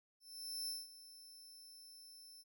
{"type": "tone with ADSR envelope", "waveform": "sawtooth", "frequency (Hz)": 5310, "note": "E8", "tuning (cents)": 12, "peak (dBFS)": -37, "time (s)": [0.2, 2.44], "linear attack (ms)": 480, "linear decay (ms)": 190, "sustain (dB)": -16, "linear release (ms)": 35, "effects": []}